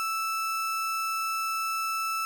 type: tone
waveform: 35% pulse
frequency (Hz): 1318.5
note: E6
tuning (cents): 0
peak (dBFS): -26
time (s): 0-2.25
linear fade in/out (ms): 0
effects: none